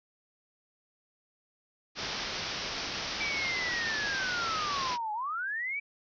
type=low-pass noise; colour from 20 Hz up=white; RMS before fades=-36 dBFS; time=1.95-4.98 s; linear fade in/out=50 ms; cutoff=5800 Hz; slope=96 dB/octave
type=linear two-way sweep; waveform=sine; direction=down then up; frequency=2333 to 830.6 to 2333 Hz; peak=-31 dBFS; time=3.2-5.8 s; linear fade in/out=10 ms; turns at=5.13 s
effects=none